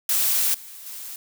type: noise with level steps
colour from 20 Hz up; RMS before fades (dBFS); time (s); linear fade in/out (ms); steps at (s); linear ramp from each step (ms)
blue; -21 / -41 / -36; 0.09-1.16; 2; 0.54 / 0.86; 5
effects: none